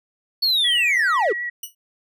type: linear sweep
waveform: triangle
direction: down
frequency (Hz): 4462 to 348.6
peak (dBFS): -15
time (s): 0.42-1.33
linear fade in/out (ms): 10
type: tone with vibrato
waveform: sine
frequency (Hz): 1927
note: B6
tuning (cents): -43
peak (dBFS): -24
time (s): 0.64-1.5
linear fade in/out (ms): 10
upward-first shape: sine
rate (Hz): 7.9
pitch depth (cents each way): 14
type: tone with exponential decay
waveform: 5% pulse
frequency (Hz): 2937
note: F#7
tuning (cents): -13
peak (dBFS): -19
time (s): 1.63-1.75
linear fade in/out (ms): 5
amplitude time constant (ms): 24
effects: none